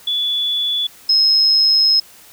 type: tone pair in turn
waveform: sine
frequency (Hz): 3437 / 5150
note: A7 / E8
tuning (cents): -41 / -41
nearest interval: perfect fifth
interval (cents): 700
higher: second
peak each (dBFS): -16 / -10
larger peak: second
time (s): 0.07-0.87 / 1.09-2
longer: second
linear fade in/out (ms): 5
effects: white hiss -44 dBFS RMS until 2.32 s